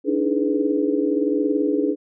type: tone cluster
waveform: sine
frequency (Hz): 288.4 / 309.5 / 327.2 / 420 / 493.4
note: D4 / D#4 / E4 / G#4 / B4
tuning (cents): -31 / -9 / -13 / +19 / -2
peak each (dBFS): -22 / -24 / -29 / -23 / -27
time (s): 0.04-1.96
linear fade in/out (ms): 50
effects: none

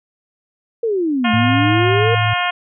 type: exponential two-way sweep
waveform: sine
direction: down then up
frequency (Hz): 476.3 to 215.4 to 476.3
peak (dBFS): -15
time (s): 0.83-2.15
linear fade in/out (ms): 5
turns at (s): 1.31
type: harmonic tone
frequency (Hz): 355.9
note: F4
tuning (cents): +33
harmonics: 2 / 3 / 4 / 5 / 6 / 7 / 8 / 9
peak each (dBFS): -21 / -23 / -24 / -25 / -26 / -26 / -27 / -28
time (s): 1.24-2.51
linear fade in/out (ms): 10
type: tone with pitch glide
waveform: sine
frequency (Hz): 110 to 109.11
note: A2 to A2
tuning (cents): 0 to -14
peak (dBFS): -16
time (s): 1.33-2.34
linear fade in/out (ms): 10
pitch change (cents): -14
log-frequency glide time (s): 1.45-2.13
effects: none

